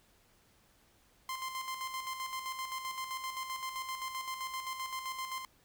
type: tone with tremolo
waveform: sawtooth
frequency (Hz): 1045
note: C6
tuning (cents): -2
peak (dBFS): -32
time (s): 1.29-5.45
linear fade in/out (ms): 2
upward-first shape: square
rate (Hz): 7.7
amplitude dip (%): 50
effects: pink hiss -67 dBFS RMS until 5.64 s